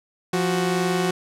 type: tone pair together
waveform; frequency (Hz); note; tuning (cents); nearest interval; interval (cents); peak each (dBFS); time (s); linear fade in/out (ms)
sawtooth; 174.9 / 371.4; F3 / F#4; +3 / +7; octave + minor second; 1304; -19; 0.33-1.11; 5
effects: low-pass 11000 Hz 12 dB/octave